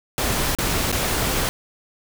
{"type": "noise with dropouts", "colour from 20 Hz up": "pink", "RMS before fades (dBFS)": -22, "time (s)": [0.18, 1.49], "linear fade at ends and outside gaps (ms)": 0, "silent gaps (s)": [[0.55, 0.586], [0.917, 0.926]], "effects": []}